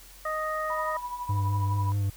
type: harmonic tone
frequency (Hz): 622.3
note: D#5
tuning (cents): 0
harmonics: 1 / 2 / 3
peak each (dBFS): -32 / -30 / -36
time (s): 0.25-0.97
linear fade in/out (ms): 5
type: tone with tremolo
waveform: sine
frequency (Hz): 981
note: B5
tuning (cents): -12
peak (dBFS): -29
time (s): 0.7-1.92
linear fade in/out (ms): 0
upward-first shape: triangle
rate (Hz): 12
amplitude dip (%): 70
type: tone with vibrato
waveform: triangle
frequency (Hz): 100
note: G2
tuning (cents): +35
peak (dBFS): -22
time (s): 1.29-2.1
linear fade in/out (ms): 5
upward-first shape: sine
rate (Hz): 4.8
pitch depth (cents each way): 24
effects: added 45 Hz sine -51 dBFS peak until 2.16 s + white hiss -51 dBFS RMS until 2.16 s